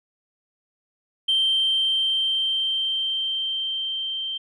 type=tone with level ramp; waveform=sine; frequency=3136 Hz; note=G7; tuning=in tune; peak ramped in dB=-16 to -26 dBFS; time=1.28-4.38 s; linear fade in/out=10 ms; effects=tanh soft clip ceiling -14 dBFS